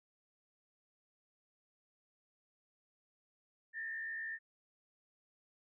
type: tone with frequency modulation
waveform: sine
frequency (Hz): 1802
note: A6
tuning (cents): +41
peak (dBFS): -39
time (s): 3.73-4.39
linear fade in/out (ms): 50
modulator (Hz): 67.5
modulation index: 0.8
effects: none